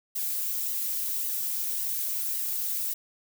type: noise with flanger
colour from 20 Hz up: violet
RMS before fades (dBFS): -30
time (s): 0.15-2.94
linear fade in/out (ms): 10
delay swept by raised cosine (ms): 1 to 3.9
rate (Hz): 1.8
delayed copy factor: +0.65
effects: none